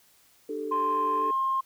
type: chord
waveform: sine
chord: D suspended fourth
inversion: none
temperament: equal with one note detuned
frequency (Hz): 300.4 / 392 / 440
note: D4 / G4 / A4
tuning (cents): +39 / 0 / 0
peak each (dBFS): -36 / -37 / -32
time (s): 0.49-1.31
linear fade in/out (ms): 5
type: tone with pitch glide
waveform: sine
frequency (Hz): 1046.5 to 1063.6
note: C6 to C6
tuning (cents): 0 to +28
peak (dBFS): -23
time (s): 0.71-1.61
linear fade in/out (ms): 10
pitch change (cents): +28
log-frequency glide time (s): 1.18-1.27
effects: tanh soft clip ceiling -17 dBFS + white hiss -61 dBFS RMS until 1.65 s